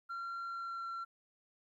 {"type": "tone with pitch glide", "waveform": "sine", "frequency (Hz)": [1373, 1360.4], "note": ["F6", "F6"], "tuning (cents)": [-30, -46], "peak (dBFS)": -36, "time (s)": [0.09, 1.05], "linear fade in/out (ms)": 20, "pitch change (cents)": -16, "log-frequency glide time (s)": [0.43, 0.89], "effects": ["tanh soft clip ceiling -38 dBFS", "13-bit"]}